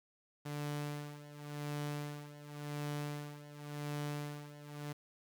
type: tone with tremolo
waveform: sawtooth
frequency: 146.83 Hz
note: D3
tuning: in tune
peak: -33 dBFS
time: 0.45-4.93 s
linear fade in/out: 10 ms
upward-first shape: sine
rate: 0.91 Hz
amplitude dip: 80%
effects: 10-bit